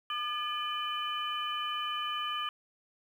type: harmonic tone with a mistuned harmonic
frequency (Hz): 603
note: D5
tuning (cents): +46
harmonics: 2 / 3 / 4 / 5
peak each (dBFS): -34 / -44 / -44 / -36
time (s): 0.1-2.49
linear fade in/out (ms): 2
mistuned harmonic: 3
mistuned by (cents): -93
effects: 10-bit